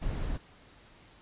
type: noise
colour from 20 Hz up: brown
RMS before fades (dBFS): -32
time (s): 0.01-0.38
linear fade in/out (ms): 20
effects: pink hiss -57 dBFS RMS until 1.21 s + resampled to 8000 Hz

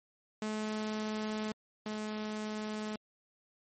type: tone pair in turn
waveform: sawtooth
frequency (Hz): 215.1 / 213.9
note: A3 / A3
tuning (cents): -39 / -49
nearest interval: unison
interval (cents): 10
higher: first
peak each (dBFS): -30 / -32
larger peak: first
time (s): 0.42-1.52 / 1.86-2.96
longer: neither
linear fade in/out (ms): 2
effects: MP3 32 kbps

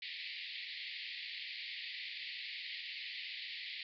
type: band-pass noise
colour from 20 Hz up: pink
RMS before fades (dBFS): -45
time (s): 0.02-3.83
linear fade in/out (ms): 2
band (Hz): 1900 to 4700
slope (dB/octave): 96
effects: none

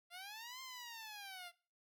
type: linear two-way sweep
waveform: 10% pulse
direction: up then down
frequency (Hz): 682 to 1057 to 682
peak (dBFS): -40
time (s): 0.1-1.52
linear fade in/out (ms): 50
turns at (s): 0.61
effects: noise-tail reverb RT60 0.4 s tail -21 dB re dry

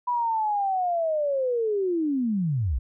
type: linear sweep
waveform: sine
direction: down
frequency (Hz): 988 to 51.91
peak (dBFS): -22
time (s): 0.07-2.79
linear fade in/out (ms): 10
effects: none

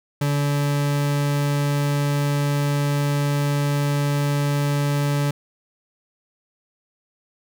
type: tone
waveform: 40% pulse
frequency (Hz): 143.9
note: D3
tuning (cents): -35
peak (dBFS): -18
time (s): 0.21-5.31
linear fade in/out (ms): 5
effects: none

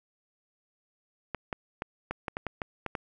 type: clicks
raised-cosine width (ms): 0.5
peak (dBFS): -17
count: 10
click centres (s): 1.347 / 1.528 / 1.821 / 2.11 / 2.282 / 2.369 / 2.467 / 2.618 / 2.863 / 2.952
effects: none

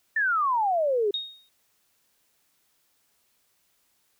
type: exponential sweep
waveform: sine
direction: down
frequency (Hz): 1810 to 392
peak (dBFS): -21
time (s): 0.16-1.11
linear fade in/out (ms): 5
type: tone with exponential decay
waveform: sine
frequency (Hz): 3729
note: A#7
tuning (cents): 0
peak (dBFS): -24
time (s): 1.14-1.49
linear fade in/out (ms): 2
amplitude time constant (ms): 76
effects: white hiss -69 dBFS RMS until 4.19 s

